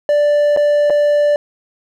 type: tone with dropouts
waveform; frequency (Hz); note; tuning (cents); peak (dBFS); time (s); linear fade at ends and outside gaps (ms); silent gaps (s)
triangle; 587; D5; -1; -8; 0.09-1.36; 1; 0.564-0.572 / 0.899-0.904
effects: none